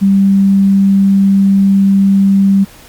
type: tone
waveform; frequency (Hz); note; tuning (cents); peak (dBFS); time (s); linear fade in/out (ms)
sine; 196; G3; 0; -5; 0.01-2.65; 20
effects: pink hiss -38 dBFS RMS until 2.88 s + MP3 96 kbps